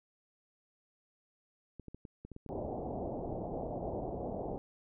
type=clicks; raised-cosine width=3 ms; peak=-33 dBFS; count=12; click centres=1.797 / 1.883 / 1.946 / 2.052 / 2.25 / 2.317 / 2.364 / 2.463 / 2.797 / 3.293 / 3.326 / 3.361 s
type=low-pass noise; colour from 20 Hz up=white; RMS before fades=-39 dBFS; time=2.49-4.58 s; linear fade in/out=0 ms; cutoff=760 Hz; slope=48 dB/octave
effects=none